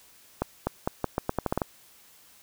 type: accelerating click train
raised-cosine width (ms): 1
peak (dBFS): -11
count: 11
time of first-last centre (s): 0.42-1.618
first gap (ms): 250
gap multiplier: 0.82
effects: white hiss -56 dBFS RMS until 2.42 s